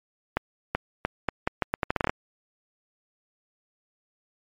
accelerating click train, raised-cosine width 0.5 ms, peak -8 dBFS, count 14, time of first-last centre 0.37-2.095 s, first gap 380 ms, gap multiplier 0.79, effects MP3 64 kbps

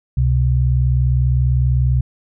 sine tone pair together, 67.6 / 127.61 Hz, C#2 / C3, -43 / -43 cents, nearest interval major seventh, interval 1100 cents, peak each -15 dBFS, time 0.17-2.01 s, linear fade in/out 5 ms, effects none

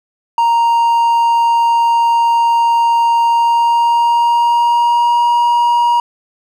triangle tone with pitch glide, 932.3 to 951.9 Hz, A#5 to A#5, 0 to +36 cents, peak -7 dBFS, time 0.38-6 s, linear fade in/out 2 ms, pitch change +36 cents, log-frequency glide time 3.25-5.28 s, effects none

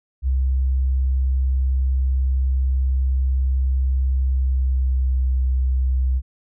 sine tone with pitch glide, 65.41 to 64.36 Hz, C2 to C2, 0 to -28 cents, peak -16 dBFS, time 0.22-6.22 s, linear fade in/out 50 ms, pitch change -28 cents, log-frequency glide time 4.21-5.19 s, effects none

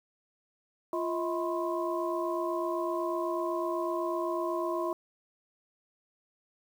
sine tone cluster, 346.2 / 639 / 1003 / 1071 Hz, F4 / D#5 / B5 / C6, -15 / +46 / +26 / +40 cents, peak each -32 / -34 / -37 / -37 dBFS, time 0.93-4.93 s, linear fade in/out 2 ms, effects 9-bit

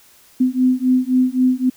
sine beating tone pair, 253.2 / 257 Hz, B3 / C4, +43 / -31 cents, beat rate 3.8 Hz, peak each -16 dBFS, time 0.4-1.7 s, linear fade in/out 10 ms, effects white hiss -50 dBFS RMS until 1.76 s

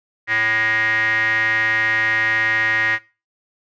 square tone with band-pass filter, 110.5 Hz, A2, 8 cents sharp, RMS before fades -19 dBFS, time 0.27-2.99 s, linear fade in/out 50 ms, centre 1900 Hz, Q 9.1, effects noise-tail reverb RT60 0.3 s tail -19 dB re dry + resampled to 16000 Hz

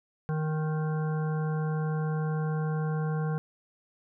harmonic tone with a mistuned harmonic, 155.56 Hz, D#3, in tune, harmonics 1 / 3 / 5 / 7 / 9 / 10, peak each -27 / -37 / -41 / -44 / -46 / -47 dBFS, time 0.29-3.38 s, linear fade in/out 0 ms, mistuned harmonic 7, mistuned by -18 cents, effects none

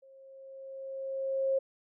sine tone with level ramp, 537 Hz, C5, 45 cents sharp, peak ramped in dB -54 to -24 dBFS, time 0.02-1.59 s, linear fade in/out 10 ms, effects none

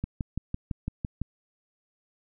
click train, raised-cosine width 5 ms, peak -17 dBFS, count 8, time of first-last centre 0.04-1.216 s, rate 5.95 Hz, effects none

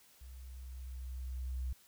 sine tone with level ramp, 63.6 Hz, C2, 48 cents flat, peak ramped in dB -48 to -34 dBFS, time 0.21-1.73 s, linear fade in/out 5 ms, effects white hiss -64 dBFS RMS until 1.87 s

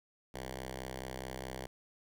5% pulse tone with notch filter, 64.7 Hz, C2, 19 cents flat, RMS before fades -43 dBFS, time 0.34-1.67 s, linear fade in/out 5 ms, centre 250 Hz, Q 1.8, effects none

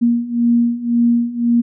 sine beating tone pair, 235.4 / 237.3 Hz, A#3 / A#3, +17 / +31 cents, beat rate 1.9 Hz, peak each -17 / -14 dBFS, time 0.01-1.62 s, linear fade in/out 20 ms, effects none

